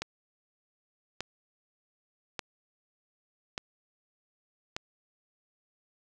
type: click train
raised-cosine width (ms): 0.2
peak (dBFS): -16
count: 5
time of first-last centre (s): 0.02-4.765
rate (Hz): 0.843
effects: none